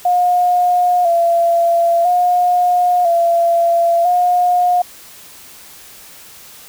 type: tone with vibrato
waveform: sine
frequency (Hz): 698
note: F5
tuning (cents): -1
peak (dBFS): -10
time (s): 0.05-4.82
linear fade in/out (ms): 5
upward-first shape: square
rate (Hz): 0.5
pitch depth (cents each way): 43
effects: white hiss -39 dBFS RMS until 6.68 s